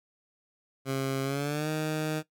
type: tone with pitch glide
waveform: 15% pulse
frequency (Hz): 135 to 155.07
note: C#3 to D#3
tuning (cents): -45 to -6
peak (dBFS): -22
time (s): 0.85-2.23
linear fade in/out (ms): 50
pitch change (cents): +239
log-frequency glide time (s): 1.23-1.69
effects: noise-tail reverb RT60 0.1 s tail -17 dB re dry